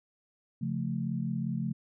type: chord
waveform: sine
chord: Db augmented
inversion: none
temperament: equal with one note detuned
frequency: 137.48 / 174.61 / 220 Hz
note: Db3 / F3 / A3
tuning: -14 / 0 / 0 cents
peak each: -34 dBFS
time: 0.61-1.73 s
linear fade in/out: 10 ms
effects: none